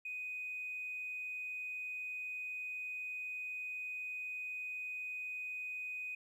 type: tone with tanh clipping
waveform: triangle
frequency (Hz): 2496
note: D#7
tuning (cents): +5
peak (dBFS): -39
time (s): 0.05-6.15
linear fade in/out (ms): 5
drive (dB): 1
effects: none